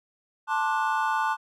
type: chord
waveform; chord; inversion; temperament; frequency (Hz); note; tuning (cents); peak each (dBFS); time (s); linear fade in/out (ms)
triangle; D dominant seventh; second; just; 881 / 1057.2 / 1174.7 / 1468.3; A5 / C6 / D6 / F#6; +2 / +18 / 0 / -14; -24 / -29 / -29 / -28; 0.47-1.37; 50
effects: none